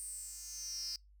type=tone with high-pass filter sweep; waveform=10% pulse; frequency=350 Hz; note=F4; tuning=4 cents sharp; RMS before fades=-44 dBFS; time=0-0.96 s; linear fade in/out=0 ms; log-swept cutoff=8800 to 5000 Hz; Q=9; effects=noise-tail reverb RT60 0.2 s tail -25 dB re dry + added 50 Hz sine -59 dBFS peak until 1.2 s